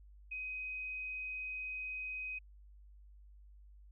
sine tone, 2516 Hz, D#7, 19 cents sharp, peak -39 dBFS, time 0.31-2.39 s, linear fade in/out 10 ms, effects added 50 Hz sine -55 dBFS peak until 3.91 s

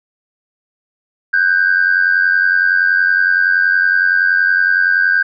sine tone pair together, 1506 / 1596.7 Hz, F#6 / G6, +30 / +31 cents, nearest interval minor second, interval 101 cents, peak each -13 / -11 dBFS, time 1.33-5.23 s, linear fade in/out 10 ms, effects tanh soft clip ceiling -4 dBFS

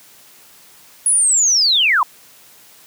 sine linear sweep, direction down, 10430 to 919 Hz, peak -11 dBFS, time 1.06-2.03 s, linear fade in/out 2 ms, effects white hiss -46 dBFS RMS until 2.86 s + high-pass 80 Hz 12 dB/octave

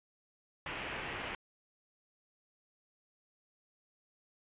white low-pass noise, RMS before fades -41 dBFS, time 0.66-1.35 s, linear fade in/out 2 ms, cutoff 3000 Hz, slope 48 dB/octave, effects resampled to 8000 Hz

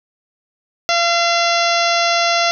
harmonic tone with a mistuned harmonic, 684 Hz, F5, 36 cents flat, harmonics 1 / 2 / 3 / 4 / 5 / 6 / 7 / 8 / 9, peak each -17 / -20 / -22 / -23 / -24 / -25 / -25 / -26 / -27 dBFS, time 0.89-2.51 s, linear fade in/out 0 ms, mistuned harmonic 6, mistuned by +17 cents, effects none

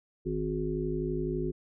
harmonic tone, 51.9 Hz, G#1, in tune, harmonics 1 / 3 / 5 / 7 / 8, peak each -37 / -35 / -37 / -32 / -39 dBFS, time 0.25-1.52 s, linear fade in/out 20 ms, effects none

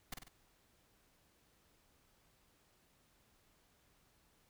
pink noise with echo, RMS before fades -42 dBFS, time 0.12-0.14 s, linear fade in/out 5 ms, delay 48 ms, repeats 3, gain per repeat -5 dB, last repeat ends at 0.284 s, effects pink hiss -72 dBFS RMS until 4.49 s

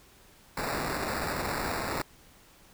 white noise with sample-and-hold, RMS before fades -32 dBFS, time 0.57-2.02 s, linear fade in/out 5 ms, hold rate 3150 Hz, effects pink hiss -57 dBFS RMS until 2.73 s

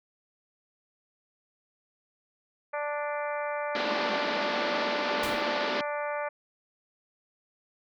harmonic tone, 293.7 Hz, D4, in tune, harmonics 2 / 3 / 4 / 5 / 6 / 7 / 8, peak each -32 / -36 / -38 / -40 / -42 / -43 / -44 dBFS, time 2.73-6.29 s, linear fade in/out 10 ms
pink band-pass noise, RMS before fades -32 dBFS, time 3.75-5.81 s, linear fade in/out 2 ms, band 210 to 4800 Hz, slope 48 dB/octave
pink noise with exponential decay, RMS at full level -32 dBFS, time 5.23-5.5 s, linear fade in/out 5 ms, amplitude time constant 57 ms
effects none

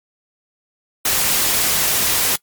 white noise, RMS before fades -17 dBFS, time 1.05-2.36 s, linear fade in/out 5 ms, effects noise-tail reverb RT60 0.1 s tail -22 dB re dry + MP3 96 kbps

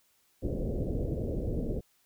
pink low-pass noise, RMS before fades -32 dBFS, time 0.42-1.81 s, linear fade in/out 20 ms, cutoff 570 Hz, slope 48 dB/octave, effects white hiss -69 dBFS RMS until 2.05 s

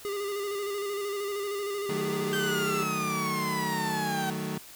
square tone with vibrato, 404.1 Hz, G#4, 47 cents flat, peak -31 dBFS, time 0.05-2.83 s, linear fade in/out 0 ms, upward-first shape square, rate 13 Hz, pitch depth 32 cents each way
30% pulse chord, D# diminished, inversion none, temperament equal with one note detuned, 155.56 / 187.25 / 220 Hz, D#3 / F#3 / A3, 0 / +21 / 0 cents, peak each -33 dBFS, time 1.89-4.58 s, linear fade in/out 5 ms
30% pulse exponential sweep, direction down, 1568 to 762 Hz, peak -27 dBFS, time 2.33-4.3 s, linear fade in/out 0 ms
effects white hiss -48 dBFS RMS until 4.75 s

